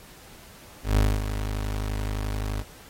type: tone with ADSR envelope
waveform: 30% pulse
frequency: 51.6 Hz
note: G#1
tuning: 10 cents flat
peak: -14 dBFS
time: 0.83-2.64 s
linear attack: 140 ms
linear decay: 240 ms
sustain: -10 dB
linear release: 44 ms
effects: pink hiss -49 dBFS RMS until 2.89 s + AAC 48 kbps